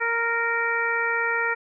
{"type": "harmonic tone", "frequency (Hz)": 464.3, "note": "A#4", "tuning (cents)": -7, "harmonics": [1, 2, 3, 4, 5], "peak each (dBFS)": [-30, -30, -26, -26, -30], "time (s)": [0, 1.55], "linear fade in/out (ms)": 20, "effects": []}